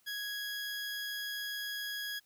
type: tone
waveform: 20% pulse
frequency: 1661.2 Hz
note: G#6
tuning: in tune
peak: -32 dBFS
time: 0.06-2.2 s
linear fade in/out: 20 ms
effects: white hiss -70 dBFS RMS until 2.25 s